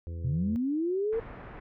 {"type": "harmonic tone", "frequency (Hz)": 84.1, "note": "E2", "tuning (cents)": 35, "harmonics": [1, 2, 3, 4, 5, 6], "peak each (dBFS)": [-34, -49, -54, -51, -54, -53], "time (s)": [0.07, 0.56], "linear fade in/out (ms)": 0}
{"type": "linear sweep", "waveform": "sine", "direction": "up", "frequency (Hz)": [116.54, 466.2], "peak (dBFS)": -26, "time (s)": [0.24, 1.2], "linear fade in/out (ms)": 10}
{"type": "low-pass noise", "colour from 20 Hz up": "pink", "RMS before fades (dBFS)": -44, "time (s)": [1.12, 1.6], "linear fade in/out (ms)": 10, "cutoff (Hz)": 2000, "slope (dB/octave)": 24}
{"effects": []}